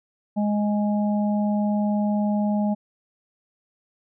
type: harmonic tone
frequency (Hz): 207.9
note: G#3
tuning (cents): +2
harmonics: 1 / 3 / 4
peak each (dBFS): -20 / -30 / -32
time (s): 0.36-2.75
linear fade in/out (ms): 20
effects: none